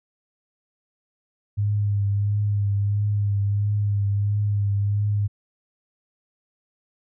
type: tone with vibrato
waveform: sine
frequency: 102.1 Hz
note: G#2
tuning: 29 cents flat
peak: -19 dBFS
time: 1.57-5.28 s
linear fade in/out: 20 ms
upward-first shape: triangle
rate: 1.5 Hz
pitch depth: 33 cents each way
effects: none